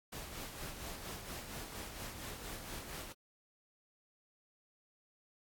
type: noise with tremolo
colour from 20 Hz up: pink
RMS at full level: -44 dBFS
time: 0.12-3.13 s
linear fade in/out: 10 ms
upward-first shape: sine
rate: 4.3 Hz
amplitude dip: 45%
effects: AAC 64 kbps